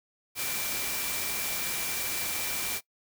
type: tone in noise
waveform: sine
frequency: 2349 Hz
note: D7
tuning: in tune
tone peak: -40 dBFS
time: 0.35-2.81 s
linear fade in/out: 50 ms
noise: white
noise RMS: -32 dBFS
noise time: 0.35-2.81 s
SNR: -11 dB
effects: noise-tail reverb RT60 0.1 s tail -21 dB re dry